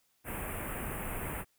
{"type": "band-stop noise", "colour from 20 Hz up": "pink", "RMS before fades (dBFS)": -38, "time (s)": [0.24, 1.45], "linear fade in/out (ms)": 50, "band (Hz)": [2700, 8800], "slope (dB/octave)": 48, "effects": ["white hiss -73 dBFS RMS until 1.58 s"]}